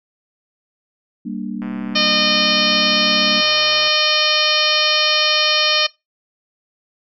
sine chord, G minor, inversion none, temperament equal, 196 / 233.1 / 293.7 Hz, G3 / Bb3 / D4, 0 / 0 / 0 cents, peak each -27 / -26 / -29 dBFS, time 1.25-3.41 s, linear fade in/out 10 ms
click train, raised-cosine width 0.5 ms, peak -21 dBFS, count 290, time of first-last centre 1.62-3.878 s, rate 128 Hz
harmonic tone, 611 Hz, D#5, 32 cents flat, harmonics 1 / 2 / 3 / 4 / 5 / 6 / 7 / 8 / 9, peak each -24 / -24 / -25 / -20 / -19 / -24 / -21 / -25 / -23 dBFS, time 1.95-5.87 s, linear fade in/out 10 ms
effects noise-tail reverb RT60 0.2 s tail -21 dB re dry

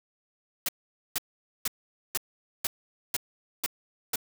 white noise bursts, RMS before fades -28 dBFS, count 8, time 0.66-4.158 s, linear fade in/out 2 ms, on 26 ms, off 470 ms, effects none

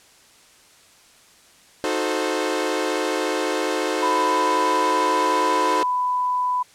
sawtooth chord, D# diminished seventh, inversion none, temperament equal with one note detuned, 311.1 / 365.7 / 440 / 523.3 Hz, D#4 / F#4 / A4 / C5, 0 / -20 / 0 / 0 cents, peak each -23 dBFS, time 1.84-5.83 s, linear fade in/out 0 ms
sine tone, 996 Hz, B5, 14 cents sharp, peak -19 dBFS, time 4.02-6.63 s, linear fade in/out 10 ms
effects white hiss -52 dBFS RMS until 6.74 s + low-pass 9000 Hz 12 dB/octave

